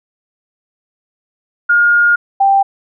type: tone pair in turn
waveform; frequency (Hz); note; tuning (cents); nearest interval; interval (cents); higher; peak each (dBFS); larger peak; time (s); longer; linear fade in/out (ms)
sine; 1422 / 787.5; F6 / G5; +31 / +8; minor seventh; 1023; first; -7; neither; 1.69-2.16 / 2.4-2.63; first; 10
effects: none